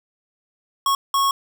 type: tone bursts at uneven times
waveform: square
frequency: 1100 Hz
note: C#6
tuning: 14 cents flat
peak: -17 dBFS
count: 2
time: 0.86-0.95 / 1.14-1.31 s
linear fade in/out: 2 ms
effects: 9-bit